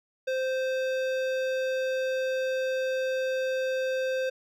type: tone with hard clipping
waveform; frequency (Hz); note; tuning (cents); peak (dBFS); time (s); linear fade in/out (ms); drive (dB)
sine; 521; C5; -7; -28; 0.27-4.3; 10; 15
effects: none